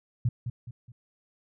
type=tone with echo; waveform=sine; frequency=120 Hz; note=B2; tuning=49 cents flat; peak=-21 dBFS; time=0.25-0.29 s; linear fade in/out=5 ms; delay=210 ms; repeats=3; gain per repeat=-8 dB; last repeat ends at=0.92 s; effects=none